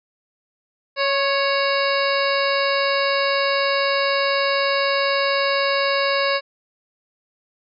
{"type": "harmonic tone with a mistuned harmonic", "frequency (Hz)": 556, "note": "C#5", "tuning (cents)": 5, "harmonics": [1, 2, 3, 4, 5, 7, 8, 9], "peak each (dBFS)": [-21, -24, -26, -27, -28, -29, -30, -31], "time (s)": [0.96, 6.41], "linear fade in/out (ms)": 50, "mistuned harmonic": 2, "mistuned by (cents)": -27, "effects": []}